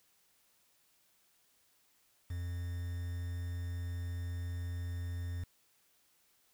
triangle tone with quantisation, 87.31 Hz, F2, in tune, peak -34 dBFS, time 2.3-5.44 s, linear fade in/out 5 ms, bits 9, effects white hiss -71 dBFS RMS until 6.53 s

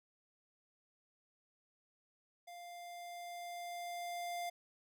square tone with level ramp, 698.5 Hz, F5, in tune, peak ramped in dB -50 to -39 dBFS, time 2.47-4.5 s, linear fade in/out 10 ms, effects none

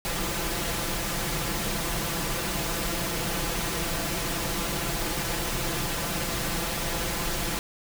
pink noise with comb filter, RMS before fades -29 dBFS, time 0.05-7.59 s, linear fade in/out 0 ms, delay 5.9 ms, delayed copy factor +0.65, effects none

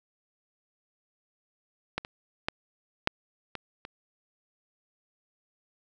clicks, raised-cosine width 0.3 ms, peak -13 / -23 / -11 / -6 / -19 / -24 dBFS, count 6, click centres 1.98 / 2.049 / 2.485 / 3.074 / 3.553 / 3.851 s, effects none

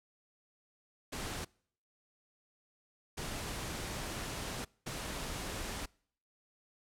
pink noise bursts at uneven times, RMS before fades -40 dBFS, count 3, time 1.12-1.45 / 3.17-4.65 / 4.86-5.86 s, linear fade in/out 10 ms, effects noise-tail reverb RT60 0.6 s tail -26 dB re dry + low-pass 11000 Hz 12 dB/octave

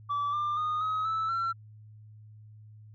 sine tone with pitch steps, 1155 / 1192.3 / 1230.8 / 1270.5 / 1311.5 / 1353.8 Hz, D6 / D6 / D#6 / D#6 / E6 / E6, -29 / +26 / -19 / +36 / -9 / +46 cents, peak -25 dBFS, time 0.09-1.53 s, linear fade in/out 20 ms, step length 240 ms, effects tanh soft clip ceiling -26 dBFS + added 107 Hz sine -48 dBFS peak until 2.94 s

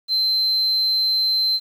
sine tone, 4100 Hz, C8, 36 cents flat, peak -15 dBFS, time 0.08-1.6 s, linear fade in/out 50 ms, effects tanh soft clip ceiling -14 dBFS + 8-bit

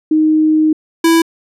sine / square tone pair in turn, 311.1 / 330.1 Hz, D#4 / E4, 0 / +2 cents, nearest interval minor second, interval 102 cents, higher second, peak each -8 / -8 dBFS, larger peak neither, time 0.11-0.73 / 1.04-1.22 s, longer first, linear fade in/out 5 ms, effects resampled to 32000 Hz

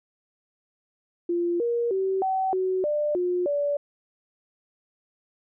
sine tone with pitch steps, 345.9 / 472.1 / 382.8 / 761 / 373.7 / 595 / 357.6 / 577 Hz, F4 / A#4 / G4 / F#5 / F#4 / D5 / F4 / D5, -17 / +22 / -41 / +48 / +17 / +22 / +41 / -31 cents, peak -22 dBFS, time 1.29-3.77 s, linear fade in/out 5 ms, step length 310 ms, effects none

